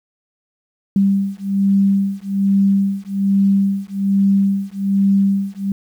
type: beating tone pair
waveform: sine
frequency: 196.3 / 197.5 Hz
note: G3 / G3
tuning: +3 / +13 cents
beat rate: 1.2 Hz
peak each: -16 dBFS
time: 0.96-5.72 s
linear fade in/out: 2 ms
effects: 8-bit